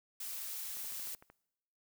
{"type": "noise", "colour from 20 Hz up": "blue", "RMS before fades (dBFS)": -42, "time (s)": [0.2, 1.15], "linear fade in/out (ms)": 5}
{"type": "click train", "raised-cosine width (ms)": 0.5, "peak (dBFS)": -40, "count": 8, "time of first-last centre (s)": [0.77, 1.3], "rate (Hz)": 13.2}
{"effects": ["noise-tail reverb RT60 0.9 s tail -25 dB re dry"]}